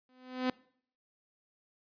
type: tone with exponential growth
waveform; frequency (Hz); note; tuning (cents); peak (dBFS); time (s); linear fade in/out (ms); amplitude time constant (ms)
sawtooth; 254.7; C4; -46; -23; 0.09-0.5; 2; 87
effects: noise-tail reverb RT60 0.6 s tail -23 dB re dry + resampled to 11025 Hz